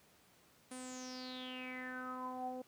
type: tone with low-pass filter sweep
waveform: sawtooth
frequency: 254.7 Hz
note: C4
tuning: 46 cents flat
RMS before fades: -45 dBFS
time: 0.71-2.62 s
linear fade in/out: 5 ms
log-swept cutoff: 9600 to 600 Hz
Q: 9.3
effects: pink hiss -67 dBFS RMS until 2.67 s + high-pass 100 Hz 12 dB/octave